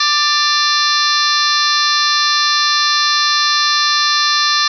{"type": "harmonic tone with a mistuned harmonic", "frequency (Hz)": 590, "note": "D5", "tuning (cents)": 8, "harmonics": [2, 3, 4, 5, 6, 7, 8, 9, 10], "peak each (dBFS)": [-17, -19, -27, -28, -20, -17, -22, -21, -26], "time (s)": [0, 4.68], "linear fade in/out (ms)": 5, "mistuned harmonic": 5, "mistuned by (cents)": -110, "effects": []}